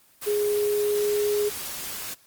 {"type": "tone in noise", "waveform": "sine", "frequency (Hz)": 415.3, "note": "G#4", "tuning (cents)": 0, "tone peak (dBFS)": -21, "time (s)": [0.26, 1.5], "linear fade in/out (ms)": 20, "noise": "white", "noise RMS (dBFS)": -34, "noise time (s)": [0.21, 2.15], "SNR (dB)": 10, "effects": ["white hiss -58 dBFS RMS until 2.26 s", "Opus 24 kbps"]}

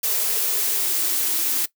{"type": "noise with high-pass filter sweep", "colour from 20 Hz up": "blue", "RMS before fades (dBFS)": -22, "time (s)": [0.03, 1.66], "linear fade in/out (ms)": 10, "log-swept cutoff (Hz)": [460, 290], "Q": 7.1, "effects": ["noise-tail reverb RT60 0.1 s tail -18 dB re dry"]}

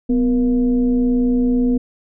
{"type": "tone with frequency modulation", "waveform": "sine", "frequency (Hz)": 250, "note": "B3", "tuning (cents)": 21, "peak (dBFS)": -13, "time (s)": [0.09, 1.78], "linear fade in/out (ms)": 10, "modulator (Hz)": 221, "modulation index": 0.55, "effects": []}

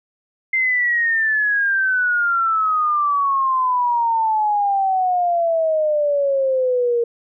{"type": "exponential sweep", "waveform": "sine", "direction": "down", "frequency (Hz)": [2093, 466.2], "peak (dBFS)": -15, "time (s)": [0.53, 7.04], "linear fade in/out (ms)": 5, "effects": []}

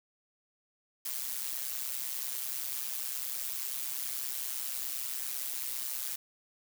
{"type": "noise with amplitude modulation", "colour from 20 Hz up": "blue", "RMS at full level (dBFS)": -33, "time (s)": [1.05, 6.16], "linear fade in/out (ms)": 5, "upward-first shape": "sine", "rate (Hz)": 130, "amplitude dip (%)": 80, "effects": []}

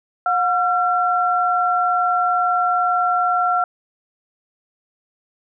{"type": "tone pair together", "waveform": "sine", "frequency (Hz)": [721, 1361.1], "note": ["F#5", "F6"], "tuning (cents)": [-45, -45], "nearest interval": "major seventh", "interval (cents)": 1100, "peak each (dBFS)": -18, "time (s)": [0.26, 3.64], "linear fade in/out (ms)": 2, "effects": []}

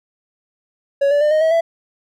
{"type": "tone with pitch steps", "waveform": "triangle", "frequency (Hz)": [559, 578.7, 599.1, 620.2, 642.1, 664.8], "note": ["C#5", "D5", "D5", "D#5", "E5", "E5"], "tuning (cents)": [14, -26, 34, -6, -46, 15], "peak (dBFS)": -10, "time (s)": [1.01, 1.61], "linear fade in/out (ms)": 10, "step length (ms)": 100, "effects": []}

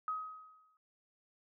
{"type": "tone with exponential decay", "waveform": "sine", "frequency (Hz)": 1264, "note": "D#6", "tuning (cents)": 27, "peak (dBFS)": -32, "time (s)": [0.08, 0.77], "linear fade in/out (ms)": 1, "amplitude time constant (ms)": 150, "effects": []}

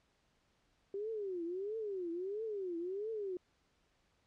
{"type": "tone with vibrato", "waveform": "sine", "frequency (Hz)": 387.1, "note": "G4", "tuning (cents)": -22, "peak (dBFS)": -37, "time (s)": [0.94, 3.37], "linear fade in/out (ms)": 2, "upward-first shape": "triangle", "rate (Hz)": 1.5, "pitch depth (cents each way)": 280, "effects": ["pink hiss -75 dBFS RMS until 4.26 s", "low-pass 6000 Hz 12 dB/octave"]}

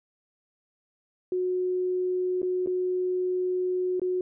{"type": "tone with dropouts", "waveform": "sine", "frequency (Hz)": 365.5, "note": "F#4", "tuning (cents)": -21, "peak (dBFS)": -24, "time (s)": [1.32, 4.21], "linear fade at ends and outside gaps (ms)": 2, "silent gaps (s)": [[2.418, 2.429], [2.662, 2.672], [3.997, 4.017]], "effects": []}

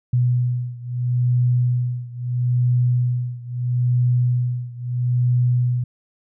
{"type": "beating tone pair", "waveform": "sine", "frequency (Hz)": [123, 123.76], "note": ["B2", "B2"], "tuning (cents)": [-7, 4], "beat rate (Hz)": 0.76, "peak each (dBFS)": [-19, -21], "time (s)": [0.13, 5.84], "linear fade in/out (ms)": 5, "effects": []}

